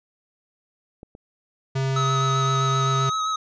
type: clicks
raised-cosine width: 2 ms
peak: -27 / -30 dBFS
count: 2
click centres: 1.031 / 1.151 s
type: tone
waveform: square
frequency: 134 Hz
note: C3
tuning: 42 cents sharp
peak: -22 dBFS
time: 1.75-3.1 s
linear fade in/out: 10 ms
type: tone with vibrato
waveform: square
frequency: 1276 Hz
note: D#6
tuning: 43 cents sharp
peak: -23 dBFS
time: 1.96-3.36 s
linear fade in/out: 5 ms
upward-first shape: sine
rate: 7.7 Hz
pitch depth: 19 cents each way
effects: resampled to 16000 Hz